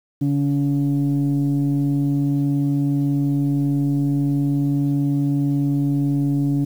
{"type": "tone pair together", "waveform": "sine", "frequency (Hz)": [141.85, 283.5], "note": ["C#3", "C#4"], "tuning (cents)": [40, 39], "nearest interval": "octave", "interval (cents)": 1199, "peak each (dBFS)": -18, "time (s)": [0.21, 6.65], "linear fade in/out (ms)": 10, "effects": ["tanh soft clip ceiling -12 dBFS", "8-bit"]}